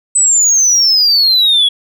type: exponential sweep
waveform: sine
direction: down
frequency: 8140 to 3322 Hz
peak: -5 dBFS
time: 0.15-1.69 s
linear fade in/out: 10 ms
effects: tanh soft clip ceiling -5 dBFS